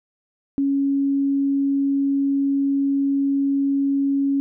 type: tone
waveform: sine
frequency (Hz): 277.2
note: C#4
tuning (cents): 0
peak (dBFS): -17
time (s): 0.58-4.4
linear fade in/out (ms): 0
effects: none